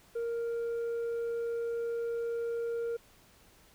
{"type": "tone with tanh clipping", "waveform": "sine", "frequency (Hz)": 466.2, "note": "A#4", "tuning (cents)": 0, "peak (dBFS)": -32, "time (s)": [0.15, 2.97], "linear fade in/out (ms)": 10, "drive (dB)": 3, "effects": ["pink hiss -61 dBFS RMS until 3.74 s"]}